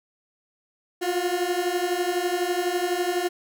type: beating tone pair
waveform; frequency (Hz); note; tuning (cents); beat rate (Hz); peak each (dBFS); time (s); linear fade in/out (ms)
30% pulse; 349.2 / 361.2; F4 / F#4; 0 / -42; 12; -24 / -23; 1.01-3.29; 20
effects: none